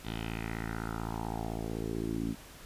10% pulse tone with low-pass filter sweep, 55.8 Hz, A1, 25 cents sharp, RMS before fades -36 dBFS, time 0.03-2.36 s, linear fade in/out 50 ms, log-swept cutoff 3700 to 250 Hz, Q 3.3, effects pink hiss -51 dBFS RMS until 2.65 s + resampled to 32000 Hz

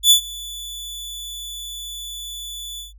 sawtooth tone with ADSR envelope, 3467 Hz, A7, 26 cents flat, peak -4 dBFS, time 0.03-2.93 s, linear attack 76 ms, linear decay 98 ms, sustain -23 dB, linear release 140 ms, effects added 50 Hz sine -42 dBFS peak until 2.98 s

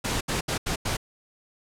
pink noise bursts at uneven times, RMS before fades -27 dBFS, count 5, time 0.04-0.21 / 0.28-0.41 / 0.48-0.58 / 0.66-0.76 / 0.85-0.97 s, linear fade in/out 10 ms, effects low-pass 10000 Hz 12 dB/octave

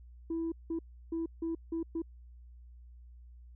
sine tone bursts at uneven times, 329.6 Hz, E4, in tune, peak -30 dBFS, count 6, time 0.3-0.52 / 0.7-0.79 / 1.12-1.26 / 1.42-1.55 / 1.72-1.83 / 1.95-2.02 s, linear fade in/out 5 ms, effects tanh soft clip ceiling -29 dBFS + added 60 Hz sine -50 dBFS peak until 3.55 s

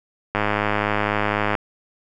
click train, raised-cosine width 0.5 ms, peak -5 dBFS, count 126, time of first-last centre 0.35-1.552 s, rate 104 Hz, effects none

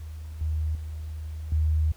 sine tone with level steps, 77.78 Hz, D#2, in tune, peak -35 / -24 / -32 / -20 dBFS, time 0-1.92 s, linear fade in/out 5 ms, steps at 0.41 / 0.75 / 1.52 s, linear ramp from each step 2 ms, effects added 50 Hz sine -52 dBFS peak until 1.96 s + pink hiss -56 dBFS RMS until 1.96 s

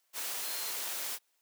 sine tone in noise, 4186 Hz, C8, in tune, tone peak -45 dBFS, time 0.41-0.74 s, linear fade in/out 50 ms, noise white, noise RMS -37 dBFS, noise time 0.13-1.19 s, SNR -11 dB, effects white hiss -75 dBFS RMS until 1.41 s + high-pass 400 Hz 12 dB/octave

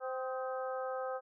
harmonic tone with a mistuned harmonic, 260 Hz, C4, 11 cents flat, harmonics 2 / 3 / 4 / 5 / 6, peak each -37 / -42 / -50 / -43 / -50 dBFS, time 0-1.21 s, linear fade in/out 50 ms, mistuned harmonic 5, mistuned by -43 cents, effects none

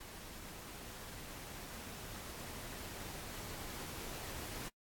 pink noise with level ramp, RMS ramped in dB -51 to -45 dBFS, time 0-4.69 s, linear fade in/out 10 ms, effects noise-tail reverb RT60 0.1 s tail -23 dB re dry + AAC 64 kbps

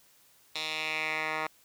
10% pulse tone with band-pass filter sweep, 156.3 Hz, D#3, 8 cents sharp, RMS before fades -33 dBFS, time 0.55-1.47 s, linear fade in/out 5 ms, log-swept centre 3700 to 1500 Hz, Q 2.6, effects white hiss -62 dBFS RMS until 1.64 s

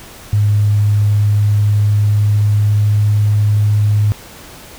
sine tone with pitch glide, 103.83 to 104.61 Hz, G#2 to G#2, 0 to +13 cents, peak -9 dBFS, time 0.33-4.12 s, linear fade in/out 0 ms, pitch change +13 cents, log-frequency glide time 1.57-3.15 s, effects pink hiss -36 dBFS RMS until 4.78 s

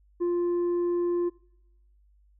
sine tone with tanh clipping, 349.2 Hz, F4, in tune, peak -24 dBFS, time 0.2-1.3 s, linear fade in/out 20 ms, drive 3 dB, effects noise-tail reverb RT60 0.8 s tail -23 dB re dry + added 50 Hz sine -58 dBFS peak until 2.39 s

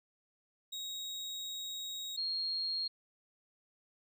35% pulse / sine tone pair in turn, 3784 / 4256 Hz, A#7 / C8, +25 / +29 cents, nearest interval major second, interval 204 cents, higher second, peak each -37 / -33 dBFS, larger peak second, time 0.72-2.17 / 2.17-2.88 s, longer first, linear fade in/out 10 ms, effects none

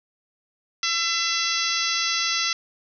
harmonic tone with a mistuned harmonic, 673 Hz, E5, 36 cents sharp, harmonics 2 / 3 / 4 / 5 / 6 / 7 / 8 / 9, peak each -30 / -30 / -30 / -30 / -30 / -30 / -30 / -30 dBFS, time 0.83-2.53 s, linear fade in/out 2 ms, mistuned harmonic 8, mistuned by -20 cents, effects none

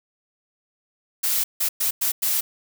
blue noise bursts at uneven times, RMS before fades -22 dBFS, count 5, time 1.23-1.44 / 1.6-1.69 / 1.8-1.91 / 2.01-2.12 / 2.22-2.41 s, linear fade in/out 10 ms, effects none

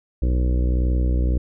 harmonic tone, 61.74 Hz, B1, in tune, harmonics 1 / 2 / 3 / 4 / 5 / 6 / 7 / 8 / 9, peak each -17 / -29 / -32 / -35 / -31 / -38 / -40 / -38 / -41 dBFS, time 0.22-1.38 s, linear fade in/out 5 ms, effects none

